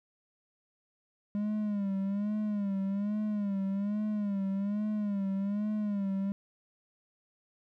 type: tone with vibrato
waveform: triangle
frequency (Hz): 203.1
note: G#3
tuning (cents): -38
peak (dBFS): -27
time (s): 1.35-6.32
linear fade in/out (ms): 0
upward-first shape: sine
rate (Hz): 1.2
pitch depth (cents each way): 83
effects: none